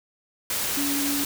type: tone in noise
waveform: sine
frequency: 283.6 Hz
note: C#4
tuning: 40 cents sharp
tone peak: -26 dBFS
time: 0.77-1.24 s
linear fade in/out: 2 ms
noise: white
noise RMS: -27 dBFS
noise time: 0.5-1.25 s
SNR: -2 dB
effects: none